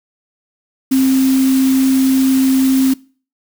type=tone in noise; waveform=sine; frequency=264.2 Hz; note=C4; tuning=17 cents sharp; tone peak=-9 dBFS; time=0.91-2.94 s; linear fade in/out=10 ms; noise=white; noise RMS=-26 dBFS; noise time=0.91-2.94 s; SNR=+14 dB; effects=noise-tail reverb RT60 0.4 s tail -22 dB re dry